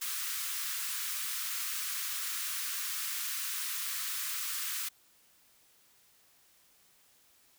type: high-pass noise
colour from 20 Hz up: white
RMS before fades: -36 dBFS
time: 0.01-4.89 s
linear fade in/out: 10 ms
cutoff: 1100 Hz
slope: 48 dB/octave
effects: white hiss -65 dBFS RMS until 7.58 s